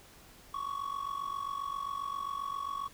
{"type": "tone with amplitude modulation", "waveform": "triangle", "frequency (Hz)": 1118, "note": "C#6", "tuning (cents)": 14, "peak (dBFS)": -29, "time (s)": [0.54, 2.88], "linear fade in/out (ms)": 5, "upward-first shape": "sine", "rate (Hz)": 47.5, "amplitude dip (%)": 80, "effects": ["pink hiss -56 dBFS RMS until 2.93 s"]}